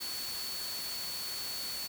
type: tone in noise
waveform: sine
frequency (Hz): 4435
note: C#8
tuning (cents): 0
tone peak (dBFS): -38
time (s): 0-1.88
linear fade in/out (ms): 20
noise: white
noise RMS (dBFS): -41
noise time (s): 0-1.88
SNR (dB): 0
effects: none